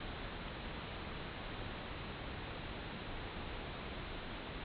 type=low-pass noise; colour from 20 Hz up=pink; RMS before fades=-45 dBFS; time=0-4.64 s; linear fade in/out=5 ms; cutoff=4000 Hz; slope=96 dB/octave; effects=none